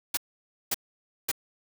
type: noise bursts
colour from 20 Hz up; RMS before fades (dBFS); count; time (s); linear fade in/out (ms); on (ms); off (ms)
white; -27; 3; 0.14-1.316; 5; 32; 540
effects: none